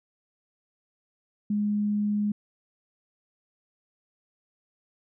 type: tone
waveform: sine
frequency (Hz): 207.7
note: G#3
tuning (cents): 0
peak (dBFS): -23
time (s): 1.5-2.32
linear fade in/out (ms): 5
effects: none